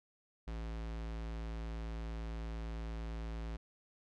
square tone, 55.7 Hz, A1, 22 cents sharp, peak -40 dBFS, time 0.47-3.57 s, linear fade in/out 10 ms, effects low-pass 5000 Hz 12 dB/octave

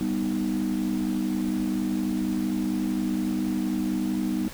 sine chord, G augmented, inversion none, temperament equal, 196 / 246.9 / 311.1 Hz, G3 / B3 / D#4, 0 / 0 / 0 cents, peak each -27 dBFS, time 0.01-4.48 s, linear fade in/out 0 ms, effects tanh soft clip ceiling -18 dBFS + pink hiss -42 dBFS RMS until 4.53 s

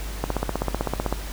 click train, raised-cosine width 1 ms, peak -9 dBFS, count 15, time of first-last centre 0.24-1.126 s, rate 15.8 Hz, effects added 50 Hz sine -30 dBFS peak until 1.32 s + pink hiss -38 dBFS RMS until 1.32 s

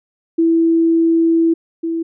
sine tone pair in turn, 330 / 330 Hz, E4 / E4, +2 / +2 cents, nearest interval unison, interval 0 cents, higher neither, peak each -10 / -17 dBFS, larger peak first, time 0.38-1.54 / 1.83-2.03 s, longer first, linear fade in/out 10 ms, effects none

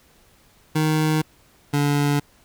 25% pulse tone pair in turn, 155.56 / 144.39 Hz, D#3 / D3, 0 / -29 cents, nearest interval minor second, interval 129 cents, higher first, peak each -14 dBFS, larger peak neither, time 0.75-1.22 / 1.73-2.2 s, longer neither, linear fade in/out 10 ms, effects pink hiss -56 dBFS RMS until 2.44 s

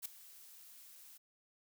blue noise with ADSR envelope, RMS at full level -39 dBFS, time 0.02-1.18 s, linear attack 35 ms, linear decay 4 ms, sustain -18 dB, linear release 13 ms, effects none

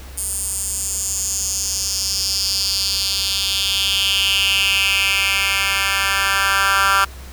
10% pulse tone with high-pass filter sweep, 196 Hz, G3, in tune, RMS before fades -19 dBFS, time 0.17-7.05 s, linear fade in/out 10 ms, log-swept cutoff 9200 to 1400 Hz, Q 3.7, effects added 65 Hz sine -34 dBFS peak until 7.32 s + pink hiss -41 dBFS RMS until 7.32 s

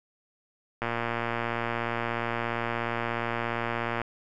click train, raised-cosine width 0.5 ms, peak -14 dBFS, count 375, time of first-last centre 0.82-4.017 s, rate 117 Hz, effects none

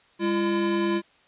square tone pair together, 201.9 / 340.1 Hz, G#3 / F4, -49 / -46 cents, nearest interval major sixth, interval 903 cents, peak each -28 / -24 dBFS, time 0.19-1.02 s, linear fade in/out 50 ms, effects white hiss -59 dBFS RMS until 1.27 s + resampled to 8000 Hz

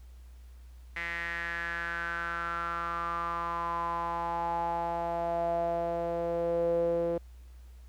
sawtooth tone with band-pass filter sweep, 169.8 Hz, F3, 48 cents flat, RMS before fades -32 dBFS, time 0.96-7.18 s, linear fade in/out 5 ms, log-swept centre 2000 to 460 Hz, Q 6.8, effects added 61 Hz sine -47 dBFS peak until 7.88 s + pink hiss -66 dBFS RMS until 7.88 s

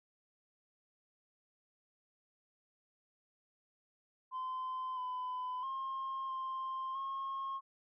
sine tone with pitch steps, 1030 / 1007 / 1067 / 1053 / 1081 Hz, C6 / B5 / C6 / C6 / C#6, -28 / +33 / +34 / +11 / -44 cents, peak -35 dBFS, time 4.31-7.61 s, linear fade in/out 50 ms, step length 660 ms, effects tanh soft clip ceiling -35 dBFS

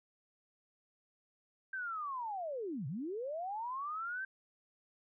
sine linear two-way sweep, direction down then up, 1582 to 120.3 to 1582 Hz, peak -37 dBFS, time 1.73-4.25 s, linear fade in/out 5 ms, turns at 2.87 s, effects none

